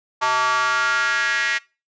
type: tone with high-pass filter sweep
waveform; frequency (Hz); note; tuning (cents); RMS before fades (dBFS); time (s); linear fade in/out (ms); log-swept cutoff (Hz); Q
square; 127.3; C3; -47; -20; 0.21-1.59; 20; 1000 to 1900; 4.3
effects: noise-tail reverb RT60 0.3 s tail -23 dB re dry + resampled to 16000 Hz